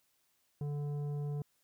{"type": "tone with tanh clipping", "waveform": "triangle", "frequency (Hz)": 145.6, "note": "D3", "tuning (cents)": -15, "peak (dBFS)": -36, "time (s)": [0.61, 1.42], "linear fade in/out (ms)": 2, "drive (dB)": 14, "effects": ["white hiss -75 dBFS RMS until 1.63 s"]}